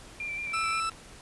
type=tone with vibrato; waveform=sine; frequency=2365 Hz; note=D7; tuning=12 cents sharp; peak=-32 dBFS; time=0.2-0.8 s; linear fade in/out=2 ms; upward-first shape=square; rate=5.7 Hz; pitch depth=20 cents each way
type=click train; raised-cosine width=0.3 ms; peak=-32 dBFS; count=21; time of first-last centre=0.45-0.918 s; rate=42.7 Hz
type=tone; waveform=40% pulse; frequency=1321 Hz; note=E6; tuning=3 cents sharp; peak=-27 dBFS; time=0.53-0.9 s; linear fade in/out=10 ms
effects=pink hiss -49 dBFS RMS until 1.21 s + resampled to 24000 Hz